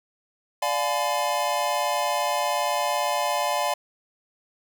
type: chord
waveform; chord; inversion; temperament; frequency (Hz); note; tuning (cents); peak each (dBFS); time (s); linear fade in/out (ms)
square; D diminished seventh; none; just; 587.3 / 704.8 / 845.8 / 1014.9; D5 / F5 / Ab5 / Cb6; 0 / +16 / +31 / +47; -29; 0.62-3.74; 5
effects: none